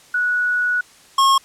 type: tone pair in turn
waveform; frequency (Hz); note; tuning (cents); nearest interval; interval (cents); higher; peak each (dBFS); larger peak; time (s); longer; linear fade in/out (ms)
sine / square; 1468 / 1084.9; F#6 / C#6; -14 / -38; perfect fourth; 524; first; -16 / -12; second; 0.14-0.81 / 1.18-1.38; first; 5
effects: white hiss -48 dBFS RMS until 1.44 s + low-pass 9000 Hz 12 dB/octave